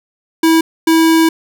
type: tone bursts at uneven times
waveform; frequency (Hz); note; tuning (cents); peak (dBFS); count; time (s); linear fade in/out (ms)
square; 325.1; E4; -24; -8; 2; 0.43-0.61 / 0.87-1.29; 5
effects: none